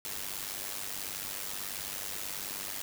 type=noise with amplitude modulation; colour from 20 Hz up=white; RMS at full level=-35 dBFS; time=0.05-2.82 s; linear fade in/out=0 ms; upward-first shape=sine; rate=98.5 Hz; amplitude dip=75%; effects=none